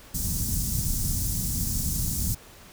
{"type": "band-stop noise", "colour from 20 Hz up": "pink", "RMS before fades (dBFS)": -27, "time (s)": [0.14, 2.35], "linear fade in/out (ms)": 10, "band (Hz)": [210, 5900], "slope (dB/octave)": 24, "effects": ["pink hiss -49 dBFS RMS until 2.72 s"]}